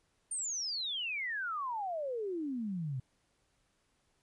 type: exponential sweep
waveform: sine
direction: down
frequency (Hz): 9060 to 123.47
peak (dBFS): -34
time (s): 0.31-3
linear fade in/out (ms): 5
effects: pink hiss -75 dBFS RMS until 4.22 s + resampled to 24000 Hz

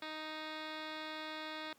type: tone with low-pass filter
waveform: 10% pulse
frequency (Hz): 311.1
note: D#4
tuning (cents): 0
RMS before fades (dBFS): -44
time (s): 0.02-1.73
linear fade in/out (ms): 2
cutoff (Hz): 3400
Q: 7.9
effects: pink hiss -68 dBFS RMS until 1.78 s + high-pass 150 Hz 12 dB/octave

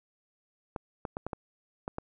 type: clicks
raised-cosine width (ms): 1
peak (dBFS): -20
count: 7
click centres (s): 0.762 / 1.052 / 1.169 / 1.266 / 1.332 / 1.879 / 1.984
effects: none

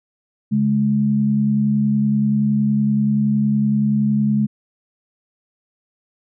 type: tone pair together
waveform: sine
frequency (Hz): 139.93 / 210.6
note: C#3 / G#3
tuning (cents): +17 / +24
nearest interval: perfect fifth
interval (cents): 707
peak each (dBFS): -21 / -15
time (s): 0.51-4.47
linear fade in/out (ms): 20
effects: none

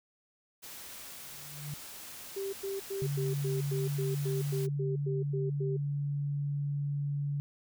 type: noise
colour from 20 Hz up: white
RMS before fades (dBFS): -46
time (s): 0.62-4.67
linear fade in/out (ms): 20
type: tone with exponential growth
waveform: sine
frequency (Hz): 146.2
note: D3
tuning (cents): -7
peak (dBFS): -34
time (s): 1.14-1.74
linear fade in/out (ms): 2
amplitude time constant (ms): 130
type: tone bursts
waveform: sine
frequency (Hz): 392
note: G4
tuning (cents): 0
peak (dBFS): -33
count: 13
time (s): 2.36-5.77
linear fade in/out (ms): 10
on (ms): 170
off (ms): 100
type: tone with pitch glide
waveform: sine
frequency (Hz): 142 to 143.15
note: C#3 to D3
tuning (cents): +42 to -44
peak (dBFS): -30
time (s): 3.02-7.4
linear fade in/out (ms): 0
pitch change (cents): +14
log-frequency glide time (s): 3.72-3.79
effects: none

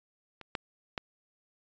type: clicks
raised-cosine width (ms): 0.3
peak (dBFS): -29 / -16 / -17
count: 3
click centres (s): 0.413 / 0.552 / 0.978
effects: resampled to 16000 Hz

